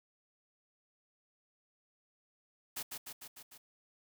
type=noise with echo; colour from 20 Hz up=white; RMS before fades=-40 dBFS; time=2.76-2.83 s; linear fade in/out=10 ms; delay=150 ms; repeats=5; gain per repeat=-3 dB; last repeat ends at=3.58 s; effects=none